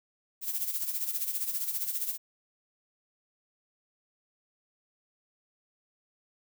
violet noise with tremolo, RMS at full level -30 dBFS, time 0.41-2.18 s, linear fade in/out 50 ms, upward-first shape sine, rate 15 Hz, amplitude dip 65%, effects none

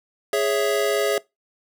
square chord, C# minor, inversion second, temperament equal, 415.3 / 554.4 / 659.3 Hz, G#4 / C#5 / E5, 0 / 0 / 0 cents, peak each -23 / -25 / -25 dBFS, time 0.33-1.18 s, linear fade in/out 2 ms, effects noise-tail reverb RT60 0.2 s tail -22 dB re dry

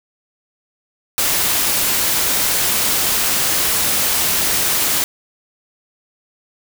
white noise, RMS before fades -17 dBFS, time 1.18-5.04 s, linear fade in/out 0 ms, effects none

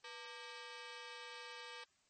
10% pulse ring-modulated tone, 698.5 Hz, F5, in tune, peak -37 dBFS, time 0.04-1.84 s, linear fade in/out 5 ms, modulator 209 Hz, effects white hiss -75 dBFS RMS until 2.09 s + MP3 32 kbps

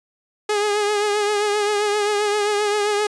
sawtooth tone with vibrato, 415.3 Hz, G#4, in tune, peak -14 dBFS, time 0.49-3.07 s, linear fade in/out 5 ms, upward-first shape triangle, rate 7.6 Hz, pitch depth 47 cents each way, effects resampled to 22050 Hz

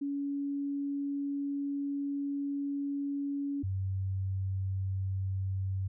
sine tone pair in turn, 282 / 95.72 Hz, C#4 / G2, +30 / -41 cents, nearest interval octave + perfect fifth, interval 1871 cents, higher first, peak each -31 / -30 dBFS, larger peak second, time 0.01-3.63 / 3.63-5.88 s, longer first, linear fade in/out 10 ms, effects none

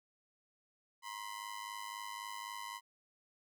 sawtooth ring-modulated tone, 1006 Hz, B5, 32 cents sharp, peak -36 dBFS, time 1.02-2.81 s, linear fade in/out 50 ms, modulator 51.9 Hz, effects none

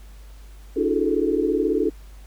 sine tone cluster, 290.1 / 324.5 / 363.8 / 423.2 / 442.1 Hz, D4 / E4 / F#4 / G#4 / A4, -21 / -27 / -29 / +33 / +8 cents, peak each -25 dBFS, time 0.76-1.9 s, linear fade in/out 10 ms, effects added 50 Hz sine -40 dBFS peak until 2.26 s + pink hiss -54 dBFS RMS until 2.26 s

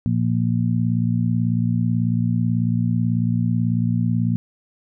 harmonic tone, 58.2 Hz, A#1, 2 cents flat, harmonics 2 / 3 / 4, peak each -20 / -22 / -23 dBFS, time 0.06-4.36 s, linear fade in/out 0 ms, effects none

